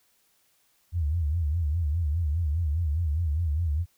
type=tone with vibrato; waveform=sine; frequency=79.4 Hz; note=D#2; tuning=36 cents sharp; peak=-23 dBFS; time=0.92-3.86 s; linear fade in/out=50 ms; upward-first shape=sine; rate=4.9 Hz; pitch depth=170 cents each way; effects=white hiss -67 dBFS RMS until 3.97 s